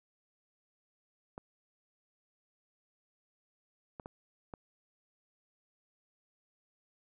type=clicks; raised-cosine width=1 ms; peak=-29 dBFS; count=4; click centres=1.379 / 3.998 / 4.059 / 4.538 s; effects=none